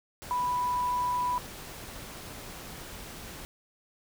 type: tone in noise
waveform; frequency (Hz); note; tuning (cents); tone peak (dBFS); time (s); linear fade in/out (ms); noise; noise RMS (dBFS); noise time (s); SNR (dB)
sine; 987.8; B5; 0; -26; 0.31-1.38; 0; pink; -43; 0.22-3.45; +14
effects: none